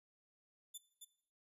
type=tone with echo; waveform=10% pulse; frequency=3520 Hz; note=A7; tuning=in tune; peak=-38 dBFS; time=0.74-0.78 s; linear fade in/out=10 ms; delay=270 ms; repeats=1; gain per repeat=-5 dB; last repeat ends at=1.05 s; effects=noise-tail reverb RT60 0.6 s tail -17 dB re dry + resampled to 32000 Hz